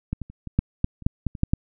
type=clicks; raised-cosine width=5 ms; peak=-13 / -19 / -29 / -21 / -6 / -7 / -28 / -6 / -11 / -23 / -7 / -7 dBFS; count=12; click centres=0.13 / 0.217 / 0.3 / 0.473 / 0.59 / 0.844 / 1.023 / 1.065 / 1.267 / 1.352 / 1.434 / 1.535 s; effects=none